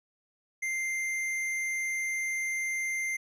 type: tone with hard clipping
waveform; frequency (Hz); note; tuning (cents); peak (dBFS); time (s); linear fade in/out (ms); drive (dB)
sine; 2093; C7; 0; -31; 0.62-3.17; 10; 10
effects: none